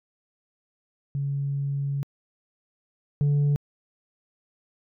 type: tone pair in turn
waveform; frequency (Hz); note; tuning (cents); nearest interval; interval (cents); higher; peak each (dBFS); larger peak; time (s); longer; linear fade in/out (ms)
sine; 140 / 144.44; C#3 / D3; +18 / -28; minor second; 54; second; -24 / -16; second; 1.15-2.03 / 3.21-3.56; first; 0
effects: tanh soft clip ceiling -18 dBFS